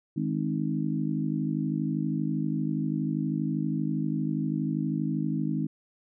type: harmonic tone with a mistuned harmonic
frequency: 52.5 Hz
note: G#1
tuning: 19 cents sharp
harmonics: 3 / 4 / 5 / 6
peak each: -30 / -31 / -32 / -33 dBFS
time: 0.16-5.67 s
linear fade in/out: 10 ms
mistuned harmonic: 6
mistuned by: -24 cents
effects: none